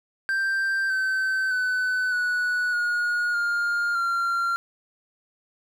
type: tone with pitch steps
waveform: triangle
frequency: 1573 / 1538.8 / 1505.4 / 1472.8 / 1440.8 / 1409.5 / 1378.9 Hz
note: G6 / G6 / F#6 / F#6 / F#6 / F6 / F6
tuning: +6 / -33 / +29 / -8 / -46 / +16 / -22 cents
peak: -20 dBFS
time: 0.29-4.56 s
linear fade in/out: 0 ms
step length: 610 ms
effects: none